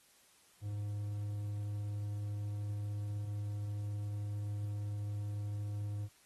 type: tone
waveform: triangle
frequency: 103.2 Hz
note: G#2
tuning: 10 cents flat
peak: -34 dBFS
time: 0.61-6.09 s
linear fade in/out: 50 ms
effects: white hiss -66 dBFS RMS until 6.25 s + AAC 32 kbps